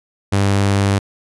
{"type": "tone", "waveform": "sawtooth", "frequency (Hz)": 99.4, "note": "G2", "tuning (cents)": 25, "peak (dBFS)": -9, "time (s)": [0.32, 0.99], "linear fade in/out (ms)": 10, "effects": ["resampled to 24000 Hz"]}